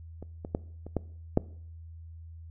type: clicks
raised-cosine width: 2 ms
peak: -28 / -23 / -14 / -28 / -14 / -8 dBFS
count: 6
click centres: 0.226 / 0.449 / 0.549 / 0.866 / 0.967 / 1.374 s
effects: noise-tail reverb RT60 0.6 s tail -21 dB re dry + added 82 Hz sine -43 dBFS peak until 2.5 s